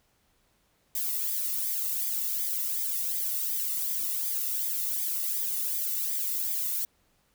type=noise with flanger; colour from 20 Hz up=violet; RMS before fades=-30 dBFS; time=0.95-6.85 s; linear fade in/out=2 ms; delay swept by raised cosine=0.71 to 1.29 ms; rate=2.7 Hz; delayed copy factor=-0.75; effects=pink hiss -69 dBFS RMS until 7.34 s